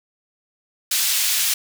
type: high-pass noise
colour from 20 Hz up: pink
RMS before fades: -20 dBFS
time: 0.91-1.54 s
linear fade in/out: 5 ms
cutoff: 3300 Hz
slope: 12 dB/octave
effects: none